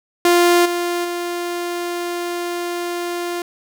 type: tone with level steps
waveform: sawtooth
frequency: 348.9 Hz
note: F4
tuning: 2 cents flat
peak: -7 / -15 / -18 dBFS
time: 0.25-3.42 s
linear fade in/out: 2 ms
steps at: 0.65 / 1.04 s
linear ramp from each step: 10 ms
effects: none